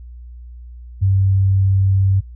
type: tone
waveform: sine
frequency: 96.7 Hz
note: G2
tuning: 23 cents flat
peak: -11 dBFS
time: 1.01-2.21 s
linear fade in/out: 20 ms
effects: added 60 Hz sine -33 dBFS peak until 2.35 s